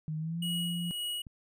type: tone with pitch glide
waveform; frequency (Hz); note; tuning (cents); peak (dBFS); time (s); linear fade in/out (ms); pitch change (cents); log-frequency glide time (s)
sine; 155.56 to 173.6; D#3 to F3; 0 to -10; -32; 0.08-0.91; 0; +190; 0.18-0.44
type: tone with tremolo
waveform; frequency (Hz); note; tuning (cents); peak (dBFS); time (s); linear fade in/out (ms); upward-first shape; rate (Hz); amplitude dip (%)
square; 2907; F#7; -31; -33; 0.42-1.22; 5; sine; 1.9; 50
type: click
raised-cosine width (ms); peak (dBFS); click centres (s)
5; -35; 1.268
effects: none